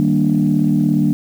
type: chord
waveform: sine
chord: Eb major seventh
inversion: none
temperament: equal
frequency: 155.56 / 196 / 233.1 / 293.7 Hz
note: Eb3 / G3 / Bb3 / D4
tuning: 0 / 0 / 0 / 0 cents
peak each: -17 dBFS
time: 0-1.13 s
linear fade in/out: 0 ms
effects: tanh soft clip ceiling -4 dBFS + 7-bit